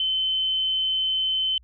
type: tone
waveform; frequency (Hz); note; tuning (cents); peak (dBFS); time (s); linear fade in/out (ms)
sine; 3064; G7; -40; -21; 0-1.58; 2
effects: added 60 Hz sine -51 dBFS peak until 1.63 s